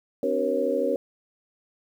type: tone cluster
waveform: sine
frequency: 260.2 / 294.1 / 379 / 475.1 / 548 Hz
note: C4 / D4 / F#4 / A#4 / C#5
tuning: -9 / +3 / +42 / +33 / -20 cents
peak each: -31 / -31 / -31 / -26 / -26 dBFS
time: 0.23-0.96 s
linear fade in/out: 2 ms
effects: 9-bit